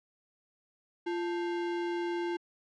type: tone with sample-and-hold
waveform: sine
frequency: 345.5 Hz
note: F4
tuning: 19 cents flat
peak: -30 dBFS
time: 1.06-2.37 s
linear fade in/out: 10 ms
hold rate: 1225 Hz
effects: low-pass 3000 Hz 12 dB/octave